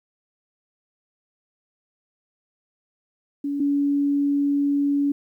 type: tone pair in turn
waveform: sine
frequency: 284.1 / 284.1 Hz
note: C#4 / C#4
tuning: +43 / +43 cents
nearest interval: unison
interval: 0 cents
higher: neither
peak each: -23 / -18 dBFS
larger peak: second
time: 3.44-3.6 / 3.6-5.12 s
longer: second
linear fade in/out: 5 ms
effects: 10-bit